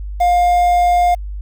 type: tone with quantisation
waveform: triangle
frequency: 707 Hz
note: F5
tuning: 21 cents sharp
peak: -8 dBFS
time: 0.2-1.15 s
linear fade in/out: 10 ms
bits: 6
effects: added 50 Hz sine -23 dBFS peak until 1.41 s